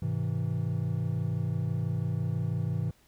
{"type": "chord", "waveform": "triangle", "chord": "Ab augmented", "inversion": "none", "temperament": "just", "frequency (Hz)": [103.83, 129.78, 162.23], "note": ["Ab2", "C3", "E3"], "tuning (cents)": [0, -14, -27], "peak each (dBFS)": -30, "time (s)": [0.02, 2.91], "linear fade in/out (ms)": 5, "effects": ["pink hiss -64 dBFS RMS until 3.07 s"]}